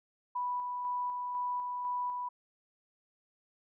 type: tone with tremolo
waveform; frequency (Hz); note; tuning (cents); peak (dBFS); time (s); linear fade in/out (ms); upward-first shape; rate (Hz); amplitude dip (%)
sine; 986; B5; -3; -31; 0.35-2.29; 10; square; 2; 30
effects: none